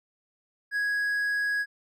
triangle tone, 1661.2 Hz, G#6, in tune, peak -23 dBFS, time 0.71-1.66 s, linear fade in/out 50 ms, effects none

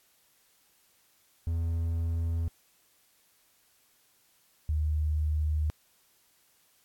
triangle / sine tone pair in turn, 83.2 / 76.45 Hz, E2 / D#2, +17 / -30 cents, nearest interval minor second, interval 147 cents, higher first, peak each -25 dBFS, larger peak neither, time 1.47-2.48 / 4.69-5.7 s, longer neither, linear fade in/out 0 ms, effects white hiss -66 dBFS RMS until 6.84 s + AAC 64 kbps

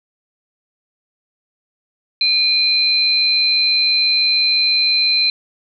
sine tone pair together, 2430 / 4087 Hz, D#7 / C8, -42 / -41 cents, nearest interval major sixth, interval 901 cents, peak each -20 / -13 dBFS, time 2.21-5.3 s, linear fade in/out 2 ms, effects none

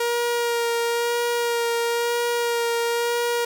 sawtooth tone with vibrato, 472 Hz, A#4, 22 cents sharp, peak -17 dBFS, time 0-3.45 s, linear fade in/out 5 ms, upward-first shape sine, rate 1 Hz, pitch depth 16 cents each way, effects none

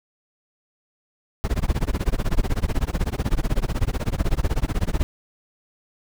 brown noise with tremolo, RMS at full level -18 dBFS, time 1.44-5.03 s, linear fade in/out 0 ms, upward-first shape sine, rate 16 Hz, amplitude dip 100%, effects none

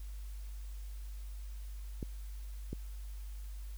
clicks, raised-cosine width 3 ms, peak -26 dBFS, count 2, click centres 2.028 / 2.73 s, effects added 50 Hz sine -41 dBFS peak until 3.77 s + white hiss -61 dBFS RMS until 3.77 s

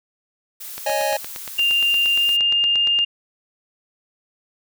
blue noise, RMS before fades -34 dBFS, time 0.6-2.37 s, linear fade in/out 10 ms
click train, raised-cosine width 0.2 ms, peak -14 dBFS, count 20, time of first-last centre 0.78-2.989 s, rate 8.6 Hz
square chord, C# suspended second, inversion none, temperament equal, 554.4 / 622.3 / 830.6 Hz, C#5 / D#5 / G#5, 0 / 0 / 0 cents, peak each -25 / -24 / -24 dBFS, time 0.86-1.17 s, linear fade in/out 5 ms
sine tone with pitch glide, 2794 to 2813 Hz, F7 to F7, 0 to +12 cents, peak -15 dBFS, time 1.58-3.05 s, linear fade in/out 10 ms, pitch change +12 cents, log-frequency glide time 2.14-2.35 s
effects none

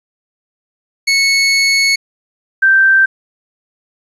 25% pulse / sine tone pair in turn, 2202 / 1564.3 Hz, C#7 / G6, -12 / -4 cents, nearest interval tritone, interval 592 cents, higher first, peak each -6 dBFS, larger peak neither, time 1.07-1.96 / 2.62-3.06 s, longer first, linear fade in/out 10 ms, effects resampled to 24000 Hz + 8-bit

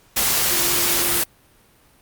sine tone in noise, 347.7 Hz, F4, 8 cents flat, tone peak -30 dBFS, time 0.5-1.21 s, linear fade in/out 10 ms, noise white, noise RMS -19 dBFS, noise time 0.16-1.24 s, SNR -14 dB, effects pink hiss -55 dBFS RMS until 2.01 s + Opus 48 kbps

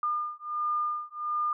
sine beating tone pair, 1208 / 1209.4 Hz, D6 / D#6, +48 / -50 cents, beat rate 1.4 Hz, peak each -31 dBFS, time 0.03-1.53 s, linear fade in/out 2 ms, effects none

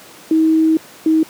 sine tone pair in turn, 318.9 / 317.5 Hz, D#4 / D#4, +43 / +35 cents, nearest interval unison, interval 8 cents, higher first, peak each -9 dBFS, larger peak neither, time 0.31-0.77 / 1.06-1.23 s, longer first, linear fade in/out 2 ms, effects pink hiss -40 dBFS RMS until 1.29 s + high-pass 200 Hz 12 dB/octave

